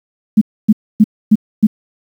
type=tone bursts; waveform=sine; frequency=214.1 Hz; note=A3; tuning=47 cents flat; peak=-3 dBFS; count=5; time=0.37-1.67 s; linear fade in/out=10 ms; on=44 ms; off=270 ms; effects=7-bit